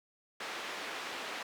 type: band-pass noise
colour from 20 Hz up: white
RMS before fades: -41 dBFS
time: 0.4-1.43 s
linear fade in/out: 5 ms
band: 320 to 2700 Hz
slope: 12 dB/octave
effects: none